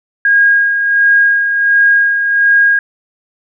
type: tone with tremolo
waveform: sine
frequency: 1631 Hz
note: G#6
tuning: 32 cents flat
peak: -5 dBFS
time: 0.25-2.79 s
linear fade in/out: 2 ms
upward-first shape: sine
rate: 1.4 Hz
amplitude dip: 50%
effects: none